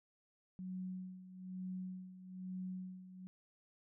sine tone with tremolo, 185 Hz, F#3, in tune, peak -40 dBFS, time 0.59-3.27 s, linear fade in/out 0 ms, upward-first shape sine, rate 1.1 Hz, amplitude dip 75%, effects none

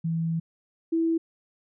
sine tone pair in turn, 164.3 / 328.6 Hz, E3 / E4, -5 / -5 cents, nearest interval octave, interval 1200 cents, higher second, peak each -24 / -21 dBFS, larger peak second, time 0.04-0.4 / 0.92-1.18 s, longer first, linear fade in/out 10 ms, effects none

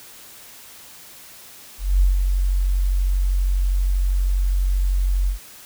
sine tone with ADSR envelope, 46.25 Hz, F#1, in tune, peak -11 dBFS, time 1.78-5.39 s, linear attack 230 ms, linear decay 150 ms, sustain -5 dB, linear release 110 ms, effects white hiss -43 dBFS RMS until 5.65 s

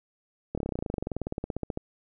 slowing click train, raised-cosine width 2 ms, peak -17 dBFS, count 28, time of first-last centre 0.55-1.774 s, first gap 26 ms, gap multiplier 1.04, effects none

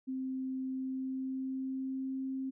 sine tone with pitch glide, 261.6 to 265.1 Hz, C4 to C4, 0 to +23 cents, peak -34 dBFS, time 0.07-2.51 s, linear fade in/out 20 ms, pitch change +23 cents, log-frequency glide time 0.69-2.21 s, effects none

